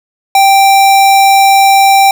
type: tone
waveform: square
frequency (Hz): 784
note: G5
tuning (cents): 0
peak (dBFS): -4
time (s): 0.35-2.11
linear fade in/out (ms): 2
effects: none